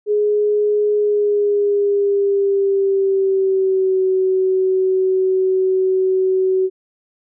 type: tone with pitch glide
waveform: sine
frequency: 417.5 to 376.3 Hz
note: G#4 to F#4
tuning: +9 to +29 cents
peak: -13 dBFS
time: 0.06-6.7 s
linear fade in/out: 50 ms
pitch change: -180 cents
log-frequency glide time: 0.96-4.02 s
effects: none